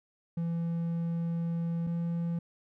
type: tone pair in turn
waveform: triangle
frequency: 168 / 169.36 Hz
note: E3 / E3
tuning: +33 / +47 cents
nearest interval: unison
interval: 14 cents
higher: second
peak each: -27 dBFS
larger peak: neither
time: 0.37-1.87 / 1.87-2.39 s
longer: first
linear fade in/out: 5 ms
effects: none